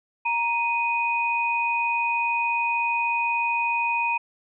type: tone pair together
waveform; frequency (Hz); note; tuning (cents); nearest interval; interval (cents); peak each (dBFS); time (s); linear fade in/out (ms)
sine; 936.6 / 2489; A#5 / D#7; +8 / 0; octave + perfect fourth; 1692; -24; 0.25-4.18; 10
effects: none